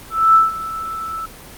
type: tone with ADSR envelope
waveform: sine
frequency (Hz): 1319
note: E6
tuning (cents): +1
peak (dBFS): -6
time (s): 0.1-1.26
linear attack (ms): 250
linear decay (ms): 160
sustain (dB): -17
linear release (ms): 7
effects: pink hiss -38 dBFS RMS until 1.57 s + Opus 24 kbps

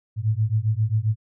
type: beating tone pair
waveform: sine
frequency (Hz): 105.4 / 112.9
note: G#2 / A2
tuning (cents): +26 / +45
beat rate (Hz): 7.5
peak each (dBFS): -22 / -22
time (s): 0.16-1.16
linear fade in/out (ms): 50
effects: none

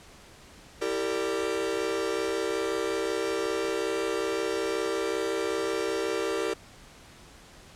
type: chord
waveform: 45% pulse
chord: E half-diminished seventh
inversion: none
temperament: equal with one note detuned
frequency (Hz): 329.6 / 392 / 457.4 / 587.3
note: E4 / G4 / Bb4 / D5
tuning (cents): 0 / 0 / -33 / 0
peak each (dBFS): -35 / -31 / -31 / -36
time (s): 0.81-6.54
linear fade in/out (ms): 10
effects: pink hiss -51 dBFS RMS until 7.75 s + low-pass 9000 Hz 12 dB/octave

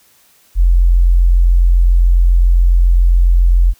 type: tone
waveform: sine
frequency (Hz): 43.65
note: F1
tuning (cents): 0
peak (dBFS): -6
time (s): 0.55-3.74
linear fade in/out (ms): 50
effects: white hiss -51 dBFS RMS until 3.79 s

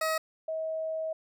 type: tone pair in turn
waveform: 20% pulse / sine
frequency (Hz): 636 / 638.5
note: D#5 / D#5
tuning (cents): +38 / +45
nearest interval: unison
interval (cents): 7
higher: second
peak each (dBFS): -22 / -30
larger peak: first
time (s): 0.01-0.18 / 0.48-1.13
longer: second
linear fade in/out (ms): 5
effects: none

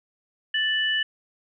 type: tone pair together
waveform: sine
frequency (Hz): 1760 / 2960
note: A6 / F#7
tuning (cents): 0 / 0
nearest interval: major sixth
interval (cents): 900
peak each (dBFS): -24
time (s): 0.54-1.03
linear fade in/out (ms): 5
effects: none

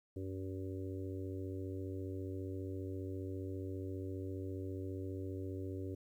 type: harmonic tone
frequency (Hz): 94.8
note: F#2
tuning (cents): +43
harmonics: 1 / 3 / 4 / 5 / 6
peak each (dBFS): -42 / -45 / -46 / -51 / -56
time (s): 0.16-5.95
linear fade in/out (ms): 5
effects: 12-bit

